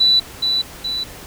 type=tone with echo; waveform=sine; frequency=3967 Hz; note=B7; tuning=7 cents sharp; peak=-10 dBFS; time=0-0.2 s; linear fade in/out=10 ms; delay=420 ms; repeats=2; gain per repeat=-5 dB; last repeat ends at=1.04 s; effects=pink hiss -37 dBFS RMS until 1.26 s